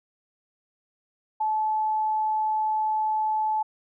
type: tone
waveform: sine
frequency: 865 Hz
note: A5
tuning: 30 cents flat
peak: -22 dBFS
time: 1.4-3.63 s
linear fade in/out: 10 ms
effects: none